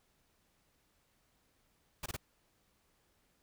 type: noise bursts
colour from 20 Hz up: pink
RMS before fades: -40 dBFS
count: 3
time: 2.03-2.166 s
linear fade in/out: 5 ms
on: 30 ms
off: 23 ms
effects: pink hiss -74 dBFS RMS until 3.42 s